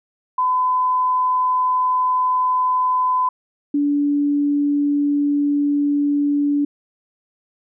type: tone pair in turn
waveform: sine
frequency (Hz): 1011 / 288.5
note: B5 / D4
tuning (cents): +40 / -31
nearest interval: octave + minor seventh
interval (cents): 2171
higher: first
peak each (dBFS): -15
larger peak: neither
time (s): 0.38-3.29 / 3.74-6.65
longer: neither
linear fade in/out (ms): 5
effects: none